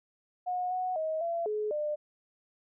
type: tone with pitch steps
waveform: sine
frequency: 725 / 737 / 632 / 677 / 424.5 / 599 Hz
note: F#5 / F#5 / D#5 / E5 / G#4 / D5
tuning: -35 / -7 / +27 / +46 / +38 / +34 cents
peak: -29 dBFS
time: 0.46-1.96 s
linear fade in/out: 20 ms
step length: 250 ms
effects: none